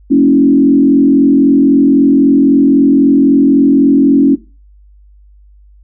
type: tone with frequency modulation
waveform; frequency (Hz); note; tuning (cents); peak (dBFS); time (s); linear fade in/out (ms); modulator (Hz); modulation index
sine; 277.2; C#4; 0; -4; 0.1-4.36; 20; 43.8; 1
effects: noise-tail reverb RT60 0.3 s tail -18 dB re dry + added 50 Hz sine -39 dBFS peak until 5.83 s